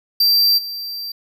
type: tone with level steps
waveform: square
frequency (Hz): 4699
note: D8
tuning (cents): 0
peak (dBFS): -12 / -26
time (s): 0.2-1.12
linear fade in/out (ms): 5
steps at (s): 0.57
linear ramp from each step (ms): 20
effects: none